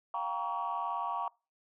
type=chord; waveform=sine; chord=G half-diminished seventh; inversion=third; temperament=just; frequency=705.6 / 784 / 940.8 / 1128.9 Hz; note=F5 / G5 / Bb5 / Db6; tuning=+18 / 0 / +16 / +31 cents; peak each=-39 / -39 / -35 / -35 dBFS; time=0.14-1.28 s; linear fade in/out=2 ms; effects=noise-tail reverb RT60 0.3 s tail -24 dB re dry + tanh soft clip ceiling -25 dBFS